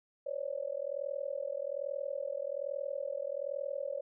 sine tone with amplitude modulation, 560 Hz, C#5, 18 cents sharp, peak -30 dBFS, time 0.26-4.01 s, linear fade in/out 10 ms, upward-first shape sine, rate 41.2 Hz, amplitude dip 100%, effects none

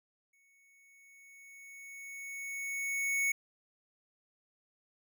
square tone with exponential growth, 2217 Hz, C#7, in tune, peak -28 dBFS, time 0.33-3.32 s, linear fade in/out 5 ms, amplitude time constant 650 ms, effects none

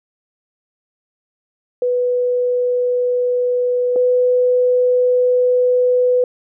sine tone pair in turn, 493.9 / 497.9 Hz, B4 / B4, 0 / +14 cents, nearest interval unison, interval 14 cents, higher second, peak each -14 / -11 dBFS, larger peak second, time 1.82-3.96 / 3.96-6.24 s, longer second, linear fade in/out 2 ms, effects none

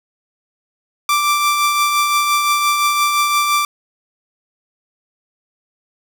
sawtooth tone with tremolo, 1174.7 Hz, D6, in tune, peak -8 dBFS, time 1.09-3.65 s, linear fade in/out 2 ms, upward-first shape triangle, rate 5.8 Hz, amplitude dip 40%, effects none

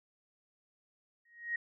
sine tone with exponential growth, 1880 Hz, A#6, 14 cents sharp, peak -29 dBFS, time 1.25-1.56 s, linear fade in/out 5 ms, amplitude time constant 67 ms, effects none

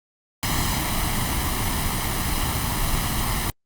pink noise with comb filter, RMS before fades -23 dBFS, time 0.43-3.5 s, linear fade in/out 0 ms, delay 0.99 ms, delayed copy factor +0.65, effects Opus 48 kbps

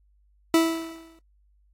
40% pulse tone with exponential decay, 327.7 Hz, E4, 10 cents flat, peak -14 dBFS, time 0.54-1.19 s, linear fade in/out 2 ms, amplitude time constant 140 ms, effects added 50 Hz sine -59 dBFS peak until 1.73 s + AAC 48 kbps

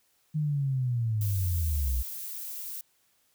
sine linear sweep, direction down, 155.56 to 58.27 Hz, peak -25 dBFS, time 0.34-2.03 s, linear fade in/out 20 ms
violet noise, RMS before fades -38 dBFS, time 1.21-2.81 s, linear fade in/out 2 ms
effects white hiss -69 dBFS RMS until 3.34 s

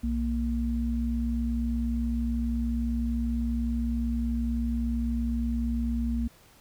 sine tone pair together, 61.74 / 233.1 Hz, B1 / A#3, 0 / 0 cents, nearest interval octave + major seventh, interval 2300 cents, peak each -28 dBFS, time 0.03-6.28 s, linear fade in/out 10 ms, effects pink hiss -57 dBFS RMS until 6.6 s

